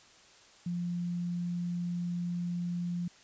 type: tone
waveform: sine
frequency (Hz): 174.61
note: F3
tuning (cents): 0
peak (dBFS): -31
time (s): 0.66-3.08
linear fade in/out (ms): 5
effects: white hiss -58 dBFS RMS until 3.23 s + resampled to 16000 Hz